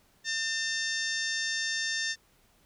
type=harmonic tone with a mistuned harmonic; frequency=900 Hz; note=A5; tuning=39 cents sharp; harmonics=2 / 3 / 4 / 5 / 6 / 7 / 8 / 9; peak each=-32 / -43 / -37 / -41 / -35 / -39 / -45 / -47 dBFS; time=0.24-2.16 s; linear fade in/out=50 ms; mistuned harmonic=8; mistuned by=-36 cents; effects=pink hiss -65 dBFS RMS until 2.65 s